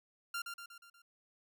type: tone with echo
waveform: sawtooth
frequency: 1390 Hz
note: F6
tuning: 9 cents flat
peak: -33 dBFS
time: 0.34-0.42 s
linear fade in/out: 5 ms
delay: 120 ms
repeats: 5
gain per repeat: -5 dB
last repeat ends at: 1.02 s
effects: none